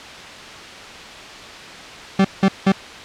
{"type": "tone bursts", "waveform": "40% pulse", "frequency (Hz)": 193.4, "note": "G3", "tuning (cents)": -23, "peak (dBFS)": -10, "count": 3, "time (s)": [2.19, 2.721], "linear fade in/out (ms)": 5, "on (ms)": 57, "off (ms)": 180, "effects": ["white hiss -35 dBFS RMS until 3.04 s", "low-pass 4000 Hz 12 dB/octave"]}